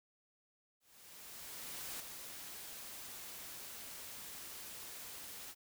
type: noise with ADSR envelope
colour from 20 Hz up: white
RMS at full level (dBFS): -44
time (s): 0.8-5.55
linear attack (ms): 1200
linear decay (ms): 5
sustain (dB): -5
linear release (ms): 45
effects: none